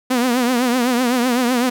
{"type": "tone with vibrato", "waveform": "sawtooth", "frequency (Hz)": 246.9, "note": "B3", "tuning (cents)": 0, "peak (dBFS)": -11, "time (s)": [0.1, 1.7], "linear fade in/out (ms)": 10, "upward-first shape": "triangle", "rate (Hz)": 7.9, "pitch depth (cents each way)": 110, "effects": []}